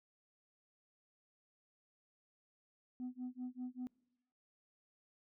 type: tone with tremolo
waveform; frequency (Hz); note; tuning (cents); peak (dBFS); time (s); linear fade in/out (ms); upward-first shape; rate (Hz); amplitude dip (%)
sine; 251; B3; +28; -37; 3-3.87; 0; sine; 5.1; 100
effects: noise-tail reverb RT60 0.9 s tail -25 dB re dry + tanh soft clip ceiling -38 dBFS